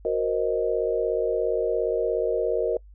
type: chord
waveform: sine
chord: C half-diminished seventh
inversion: second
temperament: equal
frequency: 370 / 466.2 / 523.3 / 622.3 Hz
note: Gb4 / Bb4 / C5 / Eb5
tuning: 0 / 0 / 0 / 0 cents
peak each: -29 / -24 / -30 / -28 dBFS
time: 0.05-2.77 s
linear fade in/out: 2 ms
effects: noise-tail reverb RT60 0.1 s tail -25 dB re dry + added 50 Hz sine -45 dBFS peak until 2.94 s